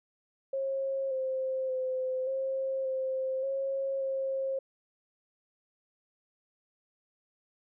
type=tone with pitch steps; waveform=sine; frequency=540 / 524 / 516 / 533 / 525 / 542 / 536 Hz; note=C#5 / C5 / C5 / C5 / C5 / C#5 / C5; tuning=-45 / +2 / -24 / +32 / +6 / -39 / +42 cents; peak=-29 dBFS; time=0.53-4.59 s; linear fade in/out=5 ms; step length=580 ms; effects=none